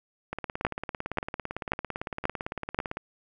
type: two click trains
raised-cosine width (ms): 0.5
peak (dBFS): -9 / -17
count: 5 / 48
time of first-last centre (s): 0.65-2.789 / 0.33-2.97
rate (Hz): 1.87 / 17.8
effects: none